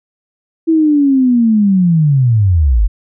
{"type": "linear sweep", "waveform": "sine", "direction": "down", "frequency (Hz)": [329.6, 43.65], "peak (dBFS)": -7, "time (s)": [0.67, 2.88], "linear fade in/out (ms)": 20, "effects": []}